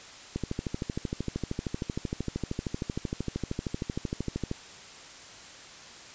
click train, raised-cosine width 3 ms, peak -17 dBFS, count 55, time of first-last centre 0.36-4.514 s, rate 13 Hz, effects white hiss -47 dBFS RMS until 6.14 s + resampled to 16000 Hz

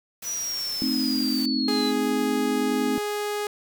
white noise, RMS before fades -38 dBFS, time 0.22-1.46 s, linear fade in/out 5 ms
sine linear sweep, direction down, 5920 to 3951 Hz, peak -27 dBFS, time 0.23-1.93 s, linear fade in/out 50 ms
sine chord, A diminished, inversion none, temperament equal, 220 / 261.6 / 311.1 Hz, A3 / C4 / Eb4, 0 / 0 / 0 cents, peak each -29 / -25 / -29 dBFS, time 0.82-2.98 s, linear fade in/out 0 ms
sawtooth tone, 415.3 Hz, G#4, in tune, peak -22 dBFS, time 1.68-3.47 s, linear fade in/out 2 ms
effects none

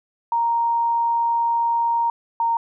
sine tone pair in turn, 932.3 / 924.8 Hz, A#5 / A#5, 0 / -14 cents, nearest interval unison, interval 14 cents, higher first, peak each -17 dBFS, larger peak neither, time 0.32-2.1 / 2.4-2.57 s, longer first, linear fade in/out 2 ms, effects none

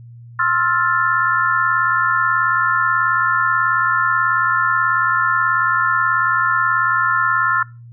sine chord, F major seventh, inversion second, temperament equal with one note detuned, 1058.7 / 1318.5 / 1396.9 / 1760 Hz, C6 / E6 / F6 / A6, +20 / 0 / 0 / 0 cents, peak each -20 / -20 / -18 / -21 dBFS, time 0.39-7.63 s, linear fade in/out 5 ms, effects noise-tail reverb RT60 0.3 s tail -23 dB re dry + added 118 Hz sine -36 dBFS peak until 7.92 s

